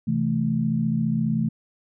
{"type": "chord", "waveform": "sine", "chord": "A minor", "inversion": "first", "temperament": "equal", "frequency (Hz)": [130.81, 164.81, 220], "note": ["C3", "E3", "A3"], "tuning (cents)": [0, 0, 0], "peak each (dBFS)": [-27, -25, -23], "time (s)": [0.07, 1.49], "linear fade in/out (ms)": 10, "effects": []}